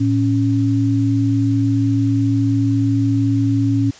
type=tone pair together; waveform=sine; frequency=111.35 / 277.2 Hz; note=A2 / C#4; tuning=+21 / 0 cents; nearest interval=octave + major third; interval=1579 cents; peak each=-16 dBFS; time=0-3.91 s; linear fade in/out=10 ms; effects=white hiss -42 dBFS RMS until 3.99 s + resampled to 16000 Hz